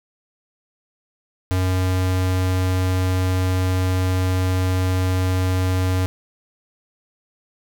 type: tone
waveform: square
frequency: 92.5 Hz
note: F#2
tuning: in tune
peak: -18 dBFS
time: 1.51-6.06 s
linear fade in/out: 0 ms
effects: none